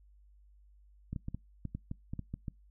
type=clicks; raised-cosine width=5 ms; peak=-25 dBFS; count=11; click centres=1.13 / 1.162 / 1.284 / 1.346 / 1.653 / 1.75 / 1.914 / 2.135 / 2.193 / 2.34 / 2.482 s; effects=noise-tail reverb RT60 0.2 s tail -25 dB re dry + added 50 Hz sine -58 dBFS peak until 2.7 s